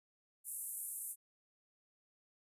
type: band-pass noise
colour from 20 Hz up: white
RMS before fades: -44 dBFS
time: 0.44-1.16 s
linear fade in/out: 50 ms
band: 8400 to 13000 Hz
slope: 48 dB/octave
effects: resampled to 32000 Hz